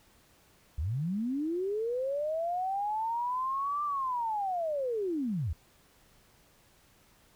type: linear two-way sweep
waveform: sine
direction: up then down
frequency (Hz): 64.4 to 1188 to 64.4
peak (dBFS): -29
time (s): 0.78-5.53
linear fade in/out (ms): 5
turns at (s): 3.84
effects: pink hiss -63 dBFS RMS until 7.35 s